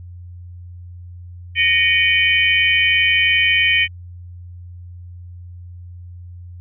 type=tone cluster; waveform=sine; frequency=1863 / 2263 / 2451 / 3040 Hz; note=A#6 / C#7 / D#7 / F#7; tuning=-2 / +35 / -27 / +46 cents; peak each=-18 dBFS; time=1.55-3.88 s; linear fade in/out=50 ms; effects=added 88 Hz sine -33 dBFS peak until 6.6 s